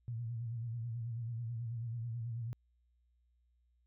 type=tone with vibrato; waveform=sine; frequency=116.54 Hz; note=A#2; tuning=in tune; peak=-37 dBFS; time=0.08-2.53 s; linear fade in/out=0 ms; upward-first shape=sine; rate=9.2 Hz; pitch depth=73 cents each way; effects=added 60 Hz sine -70 dBFS peak until 3.86 s